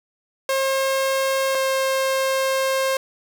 sawtooth tone pair in turn, 536 / 532.3 Hz, C5 / C5, +42 / +30 cents, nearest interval unison, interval 12 cents, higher first, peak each -15 dBFS, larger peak neither, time 0.49-1.55 / 1.55-2.97 s, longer second, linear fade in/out 2 ms, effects 9-bit

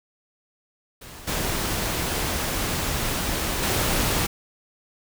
pink noise with level steps, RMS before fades -41 / -26 / -23 dBFS, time 1.01-4.27 s, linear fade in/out 10 ms, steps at 1.27 / 3.62 s, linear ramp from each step 10 ms, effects none

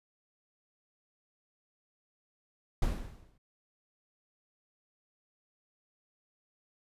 brown noise with exponential decay, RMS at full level -27 dBFS, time 2.82-3.38 s, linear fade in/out 5 ms, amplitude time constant 120 ms, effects resampled to 32000 Hz

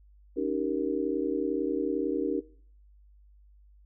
sine chord, Eb dominant seventh, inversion third, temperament just, 280 / 311.1 / 388.9 / 466.7 Hz, Db4 / Eb4 / G4 / Bb4, +18 / 0 / -14 / +2 cents, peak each -32 dBFS, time 0.36-2.41 s, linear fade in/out 20 ms, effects noise-tail reverb RT60 0.5 s tail -20 dB re dry + added 50 Hz sine -54 dBFS peak until 3.85 s

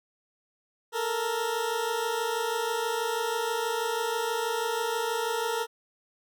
20% pulse tone pair together, 440 / 466.2 Hz, A4 / A#4, 0 / 0 cents, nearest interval minor second, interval 100 cents, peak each -27 / -24 dBFS, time 0.92-5.67 s, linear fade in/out 50 ms, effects none

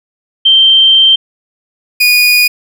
sine / 30% pulse tone pair in turn, 3136 / 2460 Hz, G7 / D#7, 0 / -20 cents, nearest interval major third, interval 420 cents, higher first, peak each -3 dBFS, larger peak neither, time 0.45-1.16 / 2-2.48 s, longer first, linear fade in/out 10 ms, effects none

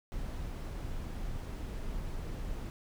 brown noise, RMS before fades -38 dBFS, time 0.12-2.7 s, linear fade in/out 0 ms, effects none

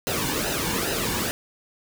pink noise with flanger, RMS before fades -26 dBFS, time 0.07-1.31 s, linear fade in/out 0 ms, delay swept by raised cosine 0.88 to 1.57 ms, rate 2.4 Hz, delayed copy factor -0.65, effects none

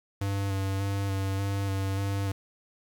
square tone with vibrato, 98 Hz, G2, in tune, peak -28 dBFS, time 0.21-2.32 s, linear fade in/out 5 ms, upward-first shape square, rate 1.7 Hz, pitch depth 18 cents each way, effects 9-bit

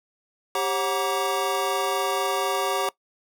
square tone cluster, 394 / 544 / 740 / 945 / 1158 Hz, G4 / C#5 / F#5 / A#5 / D6, +9 / -33 / 0 / +23 / -25 cents, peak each -30 dBFS, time 0.55-2.89 s, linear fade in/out 2 ms, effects noise-tail reverb RT60 0.1 s tail -20 dB re dry

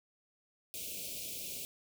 white band-stop noise, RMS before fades -42 dBFS, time 0.74-1.65 s, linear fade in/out 0 ms, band 670 to 2300 Hz, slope 96 dB/octave, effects none

